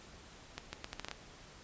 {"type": "accelerating click train", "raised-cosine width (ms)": 0.2, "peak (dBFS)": -22, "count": 8, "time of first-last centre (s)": [0.58, 1.113], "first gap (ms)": 150, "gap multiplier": 0.76, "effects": ["pink hiss -55 dBFS RMS until 1.63 s", "resampled to 16000 Hz"]}